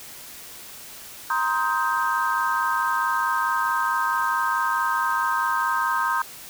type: chord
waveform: sine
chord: C minor seventh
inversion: third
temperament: just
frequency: 941.9 / 1046.5 / 1255.8 / 1569.8 Hz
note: Bb5 / C6 / Eb6 / G6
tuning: +18 / 0 / +16 / +2 cents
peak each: -26 dBFS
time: 1.3-6.22 s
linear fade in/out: 2 ms
effects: white hiss -41 dBFS RMS until 6.49 s